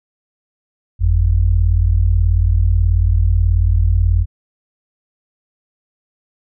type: tone pair together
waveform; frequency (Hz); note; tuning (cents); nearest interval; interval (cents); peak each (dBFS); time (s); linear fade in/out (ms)
sine; 49.11 / 87.5; G1 / F2; +4 / +4; minor seventh; 1000; -13; 0.99-4.26; 50
effects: none